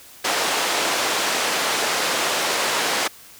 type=band-pass noise; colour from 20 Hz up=pink; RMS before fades=-22 dBFS; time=0.24-3.08 s; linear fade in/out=10 ms; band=500 to 8000 Hz; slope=12 dB/octave; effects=white hiss -45 dBFS RMS until 3.39 s